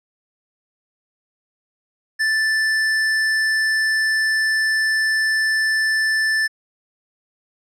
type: tone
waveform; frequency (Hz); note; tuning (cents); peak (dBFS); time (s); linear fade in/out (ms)
square; 1760; A6; 0; -17; 2.19-6.48; 20
effects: low-pass 8000 Hz 12 dB/octave